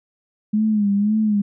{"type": "tone with vibrato", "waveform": "sine", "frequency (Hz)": 208.7, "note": "G#3", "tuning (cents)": 9, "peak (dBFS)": -15, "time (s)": [0.53, 1.42], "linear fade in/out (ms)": 10, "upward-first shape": "sine", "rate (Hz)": 1.9, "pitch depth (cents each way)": 77, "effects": []}